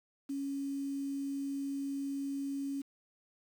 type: tone with quantisation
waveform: sine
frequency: 277.2 Hz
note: C#4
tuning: in tune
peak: -34 dBFS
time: 0.29-2.82 s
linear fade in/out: 10 ms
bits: 9
effects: none